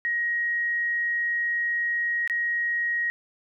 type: tone with dropouts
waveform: sine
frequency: 1888 Hz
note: A#6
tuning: 22 cents sharp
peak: -23 dBFS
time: 0.05-3.1 s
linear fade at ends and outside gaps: 0 ms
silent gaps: 2.276-2.298 s
effects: none